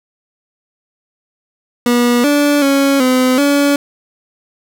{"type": "tone with pitch steps", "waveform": "30% pulse", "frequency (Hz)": [241.6, 290.1, 276.6, 255.3, 284.8], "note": ["B3", "D4", "C#4", "C4", "C#4"], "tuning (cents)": [-38, -21, -4, -42, 47], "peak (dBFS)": -7, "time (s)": [1.86, 3.76], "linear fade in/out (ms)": 2, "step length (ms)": 380, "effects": []}